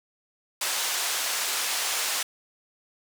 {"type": "band-pass noise", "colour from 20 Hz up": "white", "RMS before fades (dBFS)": -28, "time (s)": [0.61, 2.23], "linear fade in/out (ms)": 5, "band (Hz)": [630, 8800], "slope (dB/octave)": 12, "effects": []}